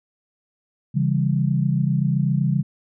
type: chord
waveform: sine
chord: C# diminished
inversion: none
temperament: just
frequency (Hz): 138.59 / 166.31 / 199.57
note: C#3 / E3 / G3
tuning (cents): 0 / +16 / +31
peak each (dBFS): -20 / -22 / -24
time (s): 0.94-2.63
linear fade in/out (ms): 20
effects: none